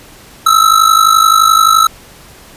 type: ring-modulated tone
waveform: square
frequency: 1310 Hz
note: E6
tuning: 11 cents flat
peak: -3 dBFS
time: 0.46-1.87 s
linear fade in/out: 5 ms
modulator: 25.8 Hz
effects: pink hiss -38 dBFS RMS until 2.56 s + resampled to 32000 Hz